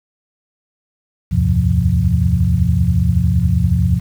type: tone cluster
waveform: sine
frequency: 74.1 / 84.8 / 99.3 / 126.7 / 173.8 Hz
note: D2 / E2 / G2 / B2 / F3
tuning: +16 / +50 / +23 / +45 / -8 cents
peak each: -18 dBFS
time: 1.31-4 s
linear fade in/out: 20 ms
effects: 7-bit